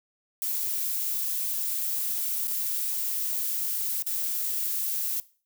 violet noise with dropouts, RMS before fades -29 dBFS, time 0.42-5.2 s, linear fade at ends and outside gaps 1 ms, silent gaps 2.473-2.479 / 4.023-4.064 s, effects noise-tail reverb RT60 0.4 s tail -19 dB re dry

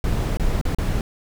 brown noise with dropouts, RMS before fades -21 dBFS, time 0.04-1.01 s, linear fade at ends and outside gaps 1 ms, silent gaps 0.371-0.397 / 0.613-0.652 / 0.748-0.785 s, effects none

